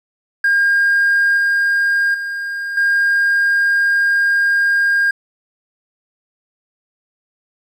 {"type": "tone with level steps", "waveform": "triangle", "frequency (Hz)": 1613, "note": "G6", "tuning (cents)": 49, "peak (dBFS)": [-8, -10, -19, -9], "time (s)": [0.44, 5.11], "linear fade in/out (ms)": 5, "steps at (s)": [1.37, 2.14, 2.77], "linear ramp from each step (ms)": 5, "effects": ["tanh soft clip ceiling -7 dBFS"]}